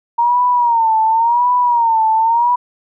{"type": "tone with vibrato", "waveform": "sine", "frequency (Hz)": 932.3, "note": "A#5", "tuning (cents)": 0, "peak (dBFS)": -10, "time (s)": [0.18, 2.56], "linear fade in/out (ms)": 10, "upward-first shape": "sine", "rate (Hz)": 0.92, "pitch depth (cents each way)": 100, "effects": []}